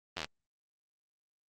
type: slowing click train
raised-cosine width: 0.2 ms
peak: -18 dBFS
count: 7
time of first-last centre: 0.17-0.245 s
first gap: 11 ms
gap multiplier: 1.05
effects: Opus 24 kbps